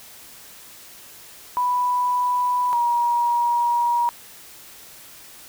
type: tone pair in turn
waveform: sine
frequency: 987.8 / 952.8 Hz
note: B5 / A#5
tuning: 0 / +38 cents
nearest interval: minor second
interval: 62 cents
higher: first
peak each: -18 / -17 dBFS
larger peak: second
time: 1.57-2.73 / 2.73-4.09 s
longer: second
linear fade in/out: 0 ms
effects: white hiss -44 dBFS RMS until 5.48 s